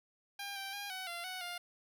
10% pulse tone with pitch steps, 802 / 783 / 809 / 750 / 690 / 742 / 704 Hz, G5 / G5 / G#5 / F#5 / F5 / F#5 / F5, +39 / -2 / -46 / +23 / -21 / +5 / +14 cents, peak -32 dBFS, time 0.39-1.58 s, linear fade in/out 5 ms, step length 170 ms, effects none

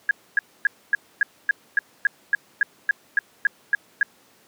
sine tone bursts, 1655 Hz, G#6, 6 cents flat, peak -14 dBFS, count 15, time 0.09-4.03 s, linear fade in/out 2 ms, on 20 ms, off 260 ms, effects pink hiss -56 dBFS RMS until 4.47 s + high-pass 200 Hz 12 dB/octave

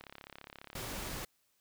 click train, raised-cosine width 0.3 ms, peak -31 dBFS, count 26, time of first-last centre 0.01-0.73 s, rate 34.7 Hz
pink noise, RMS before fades -41 dBFS, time 0.75-1.25 s, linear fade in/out 5 ms
effects white hiss -75 dBFS RMS until 1.6 s

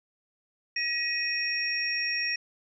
sine tone cluster, 1906 / 2501 / 5550 Hz, A#6 / D#7 / F8, +38 / +8 / -12 cents, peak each -31 dBFS, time 0.76-2.36 s, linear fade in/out 5 ms, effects none

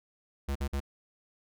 square tone bursts, 69.3 Hz, C#2, in tune, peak -30 dBFS, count 3, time 0.48-0.803 s, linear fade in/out 10 ms, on 75 ms, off 49 ms, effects none

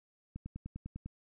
click train, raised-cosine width 5 ms, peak -29 dBFS, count 8, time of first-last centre 0.36-1.06 s, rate 10 Hz, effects none

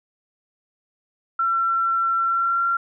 sine tone with pitch glide, 1353 to 1373.5 Hz, E6 to F6, +45 to -29 cents, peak -18 dBFS, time 1.39-2.77 s, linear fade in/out 5 ms, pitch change +26 cents, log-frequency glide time 2.23-2.63 s, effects none

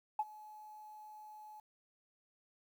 sine tone with ADSR envelope, 853 Hz, G#5, 46 cents sharp, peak -28 dBFS, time 0.19-1.6 s, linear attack 4 ms, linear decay 41 ms, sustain -22 dB, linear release 4 ms, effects tanh soft clip ceiling -24 dBFS + 11-bit

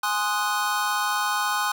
square chord, Ab dominant seventh, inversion none, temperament equal, 830.6 / 1046.5 / 1244.5 / 1480 Hz, Ab5 / C6 / Eb6 / Gb6, 0 / 0 / 0 / 0 cents, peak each -29 dBFS, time 0.03-1.72 s, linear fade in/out 5 ms, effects none

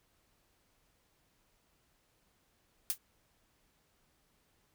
blue noise with exponential decay, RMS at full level -28 dBFS, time 2.9-2.98 s, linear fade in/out 0 ms, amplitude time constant 17 ms, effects pink hiss -73 dBFS RMS until 4.74 s

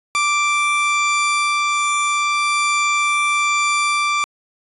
45% pulse tone pair together, 1174.7 / 2349 Hz, D6 / D7, 0 / 0 cents, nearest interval octave, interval 1200 cents, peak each -18 / -19 dBFS, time 0.15-4.24 s, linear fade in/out 0 ms, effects resampled to 24000 Hz

